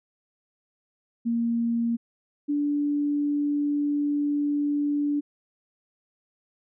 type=tone pair in turn; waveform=sine; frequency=233.1 / 290.8 Hz; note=A#3 / D4; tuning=0 / -17 cents; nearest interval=major third; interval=383 cents; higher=second; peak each=-22 dBFS; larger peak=neither; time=1.25-1.97 / 2.48-5.21 s; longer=second; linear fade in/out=20 ms; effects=none